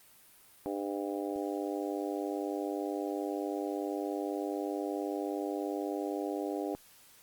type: harmonic tone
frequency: 100 Hz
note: G2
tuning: 35 cents sharp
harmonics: 3 / 4 / 5 / 6 / 7 / 8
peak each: -36 / -38 / -40 / -42 / -43 / -44 dBFS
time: 0.66-6.75 s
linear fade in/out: 0 ms
effects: white hiss -59 dBFS RMS until 7.22 s + Opus 32 kbps